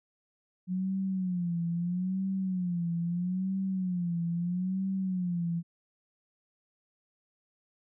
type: tone with vibrato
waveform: sine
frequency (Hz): 180.3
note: F#3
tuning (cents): -45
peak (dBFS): -28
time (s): 0.67-5.63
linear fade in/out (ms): 50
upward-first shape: sine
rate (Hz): 0.77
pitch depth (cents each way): 110
effects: none